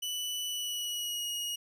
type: tone with pitch glide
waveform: sawtooth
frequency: 2973 to 2883 Hz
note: F#7 to F#7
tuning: +8 to -46 cents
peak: -30 dBFS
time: 0.02-1.56 s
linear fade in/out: 10 ms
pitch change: -54 cents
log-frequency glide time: 0.46-1.28 s
effects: 12-bit